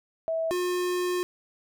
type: tone pair in turn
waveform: sine / square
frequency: 651 / 358.9 Hz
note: E5 / F4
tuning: -22 / +47 cents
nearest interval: minor seventh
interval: 1031 cents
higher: first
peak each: -25 / -26 dBFS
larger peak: first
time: 0.28-0.51 / 0.51-1.23 s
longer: second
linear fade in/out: 0 ms
effects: none